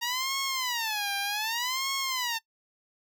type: tone with vibrato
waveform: 10% pulse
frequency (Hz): 932.3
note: A#5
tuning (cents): 0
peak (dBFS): -20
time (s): 0.01-2.39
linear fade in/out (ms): 20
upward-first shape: sine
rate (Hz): 0.65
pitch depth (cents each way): 270
effects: noise-tail reverb RT60 0.1 s tail -22 dB re dry